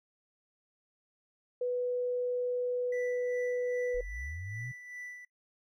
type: tone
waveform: sine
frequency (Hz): 493.9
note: B4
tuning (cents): 0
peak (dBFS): -29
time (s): 1.61-4.01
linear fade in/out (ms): 5
type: tone with tremolo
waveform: triangle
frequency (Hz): 1975.5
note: B6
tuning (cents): 0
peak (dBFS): -39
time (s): 2.92-5.25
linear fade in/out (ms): 5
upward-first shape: sine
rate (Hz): 2.5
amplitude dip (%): 55
type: linear sweep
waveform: sine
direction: up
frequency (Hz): 30.26 to 130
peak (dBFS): -38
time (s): 3.94-4.72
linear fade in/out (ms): 10
effects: noise-tail reverb RT60 0.1 s tail -21 dB re dry